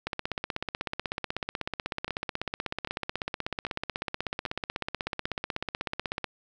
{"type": "two click trains", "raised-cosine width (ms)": 0.3, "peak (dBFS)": [-14, -19], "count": [101, 5], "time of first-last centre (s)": [[0.07, 6.243], [2.08, 5.255]], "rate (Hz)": [16.2, 1.26], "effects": []}